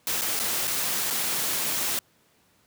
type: noise with dropouts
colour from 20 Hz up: white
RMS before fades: -27 dBFS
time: 0.07-1.99 s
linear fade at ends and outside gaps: 1 ms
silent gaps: 0.212-0.218 / 0.392-0.398 / 0.673-0.677 / 1.103-1.107 s
effects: pink hiss -63 dBFS RMS until 2.66 s + high-pass 100 Hz 12 dB/octave